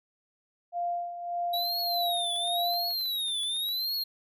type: tone with tremolo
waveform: sine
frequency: 697 Hz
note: F5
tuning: 4 cents flat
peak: -27 dBFS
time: 0.72-2.94 s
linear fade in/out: 50 ms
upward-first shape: sine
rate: 1.7 Hz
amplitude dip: 65%
type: tone with vibrato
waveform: square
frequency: 3864 Hz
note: B7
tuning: 39 cents flat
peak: -29 dBFS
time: 1.53-4.04 s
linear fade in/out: 10 ms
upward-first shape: triangle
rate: 0.93 Hz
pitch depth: 210 cents each way
type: clicks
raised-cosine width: 0.2 ms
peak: -35 dBFS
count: 11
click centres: 2.172 / 2.361 / 2.475 / 2.738 / 2.908 / 3.01 / 3.058 / 3.283 / 3.433 / 3.565 / 3.689 s
effects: none